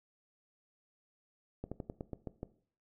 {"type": "slowing click train", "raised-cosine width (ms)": 2, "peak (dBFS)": -26, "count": 8, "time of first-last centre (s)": [1.64, 2.431], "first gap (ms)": 76, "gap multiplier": 1.13, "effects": ["noise-tail reverb RT60 0.5 s tail -17 dB re dry"]}